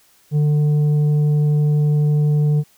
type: tone with tanh clipping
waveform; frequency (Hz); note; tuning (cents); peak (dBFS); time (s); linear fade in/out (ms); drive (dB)
sine; 149; D3; +25; -14; 0.31-2.64; 50; 5
effects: white hiss -55 dBFS RMS until 2.77 s